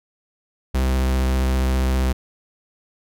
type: tone with vibrato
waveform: 45% pulse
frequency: 64.9 Hz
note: C2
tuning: 13 cents flat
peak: -17 dBFS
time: 0.74-2.13 s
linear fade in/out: 10 ms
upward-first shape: sine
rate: 15 Hz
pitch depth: 16 cents each way
effects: none